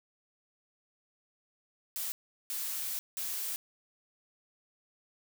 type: noise bursts at uneven times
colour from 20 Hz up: blue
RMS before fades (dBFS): -36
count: 3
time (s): 1.96-2.12 / 2.5-2.99 / 3.17-3.56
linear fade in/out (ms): 0
effects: none